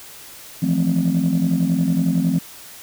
sine chord, F major seventh, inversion third, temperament just, 163.7 / 174.61 / 218.3 / 261.9 Hz, E3 / F3 / A3 / C4, -12 / 0 / -13 / +2 cents, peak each -21 / -18 / -23 / -20 dBFS, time 0.62-2.39 s, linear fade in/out 10 ms, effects tanh soft clip ceiling -10 dBFS + white hiss -40 dBFS RMS until 2.82 s

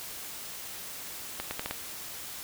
accelerating click train, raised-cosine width 0.3 ms, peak -16 dBFS, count 5, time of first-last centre 1.4-1.71 s, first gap 110 ms, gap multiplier 0.77, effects white hiss -41 dBFS RMS until 2.43 s

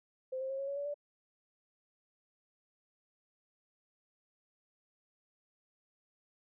sine tone with pitch steps, 519 / 529 / 539.2 / 549.5 / 560.1 / 570.9 / 581.9 Hz, C5 / C5 / C#5 / C#5 / C#5 / D5 / D5, -14 / +19 / -48 / -15 / +18 / -49 / -16 cents, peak -35 dBFS, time 0.32-0.943 s, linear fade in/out 10 ms, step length 89 ms, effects none

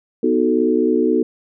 sine chord, B dominant seventh, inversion none, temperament equal, 246.9 / 311.1 / 370 / 440 Hz, B3 / D#4 / F#4 / A4, 0 / 0 / 0 / 0 cents, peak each -19 dBFS, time 0.23-1.23 s, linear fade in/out 5 ms, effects none

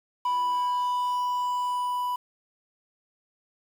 triangle tone with level ramp, 987.8 Hz, B5, in tune, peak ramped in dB -21 to -24 dBFS, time 0.25-2.16 s, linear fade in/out 5 ms, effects 8-bit

